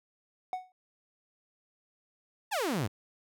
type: tone with exponential decay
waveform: triangle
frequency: 740 Hz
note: F#5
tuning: in tune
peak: -26 dBFS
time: 0.53-0.72 s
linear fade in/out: 1 ms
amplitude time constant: 40 ms
type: exponential sweep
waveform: sawtooth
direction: down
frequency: 943 to 89.5 Hz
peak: -25 dBFS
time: 2.51-2.88 s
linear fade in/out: 20 ms
effects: none